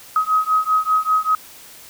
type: beating tone pair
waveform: sine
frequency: 1264 / 1269.1 Hz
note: D#6 / D#6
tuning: +27 / +34 cents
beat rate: 5.1 Hz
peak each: -18 dBFS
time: 0.16-1.35 s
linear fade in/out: 2 ms
effects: white hiss -42 dBFS RMS until 1.89 s